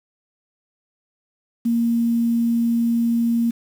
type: tone with quantisation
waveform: sine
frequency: 233.1 Hz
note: A#3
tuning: in tune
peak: -16 dBFS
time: 1.65-3.51 s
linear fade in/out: 10 ms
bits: 7
effects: none